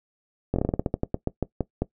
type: slowing click train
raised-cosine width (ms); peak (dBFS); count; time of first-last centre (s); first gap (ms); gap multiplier
2; -10; 16; 0.54-1.82; 21; 1.18
effects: noise-tail reverb RT60 0.1 s tail -19 dB re dry